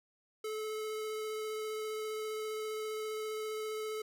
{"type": "tone with vibrato", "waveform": "square", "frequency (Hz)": 432.6, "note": "A4", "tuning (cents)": -29, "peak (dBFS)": -37, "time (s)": [0.44, 4.02], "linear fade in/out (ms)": 5, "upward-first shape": "sine", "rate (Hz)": 15, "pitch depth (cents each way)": 9, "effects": []}